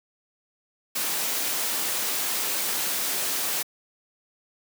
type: noise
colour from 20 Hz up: white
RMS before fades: -27 dBFS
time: 0.95-3.63 s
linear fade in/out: 10 ms
effects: high-pass 200 Hz 12 dB/octave